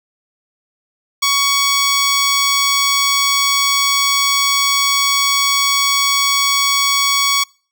10% pulse tone, 1120 Hz, C#6, 18 cents sharp, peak -4 dBFS, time 1.22-7.44 s, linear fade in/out 10 ms, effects noise-tail reverb RT60 0.4 s tail -25 dB re dry

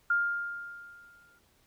sine tone with exponential decay, 1404 Hz, F6, 9 cents sharp, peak -22 dBFS, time 0.1-1.39 s, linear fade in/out 5 ms, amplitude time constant 280 ms, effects pink hiss -67 dBFS RMS until 1.66 s

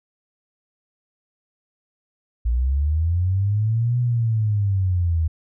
sine linear two-way sweep, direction up then down, 56 to 123.47 to 78.7 Hz, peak -17 dBFS, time 2.45-5.28 s, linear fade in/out 10 ms, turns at 3.99 s, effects none

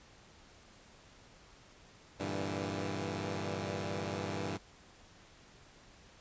10% pulse chord, E half-diminished seventh, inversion first, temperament equal, 98 / 116.54 / 146.83 / 164.81 Hz, G2 / Bb2 / D3 / E3, 0 / 0 / 0 / 0 cents, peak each -30 / -36 / -36 / -33 dBFS, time 2.19-4.58 s, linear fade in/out 20 ms, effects pink hiss -59 dBFS RMS until 6.2 s + resampled to 16000 Hz

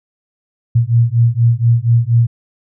sine beating tone pair, 115.4 / 119.6 Hz, A#2 / A#2, -17 / +45 cents, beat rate 4.2 Hz, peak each -12 dBFS, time 0.75-2.27 s, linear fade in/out 10 ms, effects none

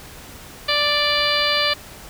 harmonic tone, 587.3 Hz, D5, in tune, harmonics 1 / 2 / 3 / 4 / 5 / 6 / 7 / 8, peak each -25 / -25 / -25 / -25 / -25 / -25 / -25 / -25 dBFS, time 0.68-1.74 s, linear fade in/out 10 ms, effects pink hiss -40 dBFS RMS until 2.09 s

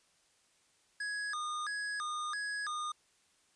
square tone with vibrato, 1428 Hz, F6, 38 cents sharp, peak -36 dBFS, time 1-2.92 s, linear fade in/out 5 ms, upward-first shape square, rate 1.5 Hz, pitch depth 270 cents each way, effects white hiss -70 dBFS RMS until 3.55 s + resampled to 22050 Hz

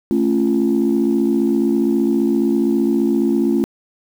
sine chord, A augmented, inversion none, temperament just, 220 / 275 / 343.8 Hz, A3 / C#4 / E#4, 0 / -14 / -27 cents, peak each -17 dBFS, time 0.11-3.64 s, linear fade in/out 0 ms, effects tanh soft clip ceiling -7 dBFS + 7-bit

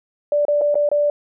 sine tone with dropouts, 586 Hz, D5, 4 cents flat, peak -14 dBFS, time 0.32-1.1 s, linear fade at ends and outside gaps 2 ms, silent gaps 0.452-0.482 / 0.612-0.616 / 0.744-0.754 / 0.89-0.915 s, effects none

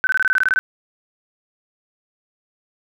sine tone bursts, 1525 Hz, G6, 48 cents flat, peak -13 dBFS, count 11, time 0.04-0.59 s, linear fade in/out 0 ms, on 30 ms, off 22 ms, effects none

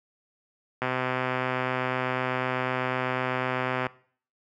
click train, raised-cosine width 0.5 ms, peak -12 dBFS, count 391, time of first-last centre 0.82-3.867 s, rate 128 Hz, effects noise-tail reverb RT60 0.5 s tail -20 dB re dry + high-pass 80 Hz 12 dB/octave

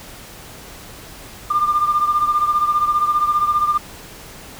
sine beating tone pair, 1195 / 1210 Hz, D6 / D#6, +30 / -49 cents, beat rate 15 Hz, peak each -15 / -20 dBFS, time 1.5-3.78 s, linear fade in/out 10 ms, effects tanh soft clip ceiling -7 dBFS + pink hiss -38 dBFS RMS until 4.59 s

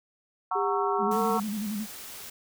sine chord, F# dominant seventh, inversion none, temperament just, 740 / 925 / 1110 / 1332 Hz, F#5 / A#5 / C#6 / E6, 0 / -14 / +2 / +18 cents, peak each -31 / -31 / -30 / -33 dBFS, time 0.51-1.4 s, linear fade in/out 5 ms
sine tone with pitch glide, 400.3 to 451.9 Hz, G4 to A4, +36 to +46 cents, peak -28 dBFS, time 0.55-1.38 s, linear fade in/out 10 ms, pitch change +210 cents, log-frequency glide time 1.05-1.19 s
sine tone with vibrato, 210 Hz, G#3, 19 cents sharp, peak -29 dBFS, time 0.98-1.87 s, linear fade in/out 50 ms, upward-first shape square, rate 11 Hz, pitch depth 65 cents each way
white noise, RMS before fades -42 dBFS, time 1.11-2.3 s, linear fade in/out 5 ms
effects none

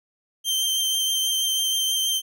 sawtooth tone with vibrato, 3136 Hz, G7, in tune, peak -18 dBFS, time 0.44-2.22 s, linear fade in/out 50 ms, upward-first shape triangle, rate 6.2 Hz, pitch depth 17 cents each way, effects none

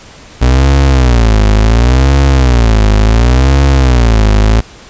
35% pulse tone with vibrato, 60 Hz, B1, 49 cents flat, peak -3 dBFS, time 0.41-4.61 s, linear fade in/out 10 ms, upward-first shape sine, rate 0.7 Hz, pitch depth 240 cents each way, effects pink hiss -35 dBFS RMS until 4.89 s + resampled to 16000 Hz

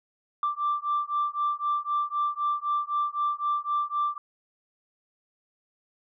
sine beating tone pair, 1174.7 / 1178.6 Hz, D6 / D6, 0 / +6 cents, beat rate 3.9 Hz, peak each -27 dBFS, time 0.43-4.18 s, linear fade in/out 2 ms, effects tanh soft clip ceiling -19 dBFS

